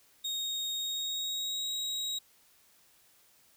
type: tone with pitch glide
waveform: 35% pulse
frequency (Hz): 3729 to 3816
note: A#7 to A#7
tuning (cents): 0 to +40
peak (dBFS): -31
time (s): 0.24-2.19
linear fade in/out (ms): 10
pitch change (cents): +40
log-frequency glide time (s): 0.77-1.71
effects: white hiss -64 dBFS RMS until 3.56 s